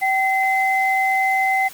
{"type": "tone pair together", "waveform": "sine", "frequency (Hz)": [769, 2053], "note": ["G5", "C7"], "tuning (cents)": [-33, -33], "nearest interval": "octave + perfect fourth", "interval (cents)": 1700, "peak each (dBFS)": [-18, -19], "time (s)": [0.01, 1.69], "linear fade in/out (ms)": 20, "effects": ["white hiss -40 dBFS RMS until 1.73 s", "Opus 24 kbps"]}